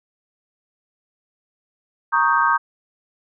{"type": "chord", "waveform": "sine", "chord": "Eb dominant seventh", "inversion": "second", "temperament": "equal", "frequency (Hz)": [932.3, 1108.7, 1244.5, 1568], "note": ["Bb5", "Db6", "Eb6", "G6"], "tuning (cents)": [0, 0, 0, 0], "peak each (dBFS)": -20, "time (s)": [2.12, 2.58], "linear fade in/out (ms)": 20, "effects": []}